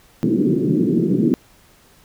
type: band-pass noise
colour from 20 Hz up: white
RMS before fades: -17 dBFS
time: 0.23-1.34 s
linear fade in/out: 0 ms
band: 140 to 370 Hz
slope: 48 dB/octave
effects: pink hiss -52 dBFS RMS until 2.04 s